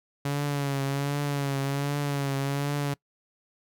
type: tone with vibrato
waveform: sawtooth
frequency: 140.9 Hz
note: C#3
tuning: 29 cents sharp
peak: -22 dBFS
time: 0.25-2.94 s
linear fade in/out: 5 ms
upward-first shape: triangle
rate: 1.3 Hz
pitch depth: 51 cents each way
effects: noise-tail reverb RT60 0.1 s tail -23 dB re dry